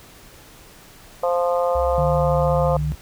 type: harmonic tone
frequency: 174.61 Hz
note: F3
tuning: in tune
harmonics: 3 / 4 / 5 / 6 / 7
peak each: -19 / -24 / -29 / -29 / -30 dBFS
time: 1.23-2.77 s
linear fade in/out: 5 ms
type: tone with pitch glide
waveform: sine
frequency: 65.8 to 66.41 Hz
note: C2 to C2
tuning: +10 to +26 cents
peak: -25 dBFS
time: 1.75-2.95 s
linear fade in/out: 5 ms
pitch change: +16 cents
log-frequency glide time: 1.92-2.1 s
type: tone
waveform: sine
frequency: 150.4 Hz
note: D3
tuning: 42 cents sharp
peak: -21 dBFS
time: 1.98-2.92 s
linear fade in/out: 0 ms
effects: pink hiss -46 dBFS RMS until 3.01 s